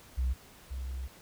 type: tone pair in turn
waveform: sine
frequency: 63.6 / 64.82 Hz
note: C2 / C2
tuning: -48 / -16 cents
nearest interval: unison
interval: 32 cents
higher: second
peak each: -25 / -34 dBFS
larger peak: first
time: 0.17-0.34 / 0.7-1.08 s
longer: second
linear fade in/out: 20 ms
effects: tanh soft clip ceiling -24 dBFS + pink hiss -55 dBFS RMS until 1.21 s